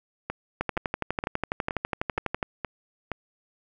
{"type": "two click trains", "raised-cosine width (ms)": 0.5, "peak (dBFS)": [-11, -14], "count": [23, 7], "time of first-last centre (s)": [[0.61, 2.428], [0.3, 3.117]], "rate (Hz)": [12.1, 2.13], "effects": []}